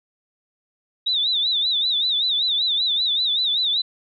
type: tone with vibrato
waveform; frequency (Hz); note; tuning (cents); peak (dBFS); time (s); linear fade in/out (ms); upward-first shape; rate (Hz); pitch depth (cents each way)
sine; 3729; A#7; 0; -18; 1.06-3.82; 10; sine; 5.2; 130
effects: none